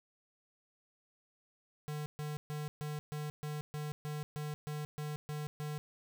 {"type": "tone bursts", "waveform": "square", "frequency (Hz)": 150, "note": "D3", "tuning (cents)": 37, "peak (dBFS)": -38, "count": 13, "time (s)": [1.88, 5.78], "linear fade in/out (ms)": 0, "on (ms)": 180, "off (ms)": 130, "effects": []}